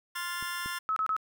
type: chord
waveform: sawtooth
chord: F major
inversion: second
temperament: just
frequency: 1047.7 / 1396.9 / 1746.1 Hz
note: C6 / F6 / A6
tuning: +2 / 0 / -14 cents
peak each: -34 dBFS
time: 0.15-0.79 s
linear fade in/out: 10 ms
type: clicks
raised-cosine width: 3 ms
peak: -34 / -30 dBFS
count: 2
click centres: 0.426 / 0.66 s
type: tone bursts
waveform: sine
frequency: 1290 Hz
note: E6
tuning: 38 cents flat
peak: -26 dBFS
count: 3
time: 0.89-1.165 s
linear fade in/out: 0 ms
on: 73 ms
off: 28 ms
effects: none